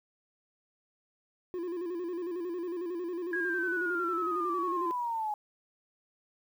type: tone with vibrato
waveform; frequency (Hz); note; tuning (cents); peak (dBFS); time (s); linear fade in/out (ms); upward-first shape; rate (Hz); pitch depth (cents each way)
triangle; 349.5; F4; +1; -31; 1.54-4.91; 0; square; 11; 66
type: linear sweep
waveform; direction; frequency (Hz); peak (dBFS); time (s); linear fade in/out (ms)
sine; down; 1659 to 830; -30; 3.33-5.34; 2
effects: 10-bit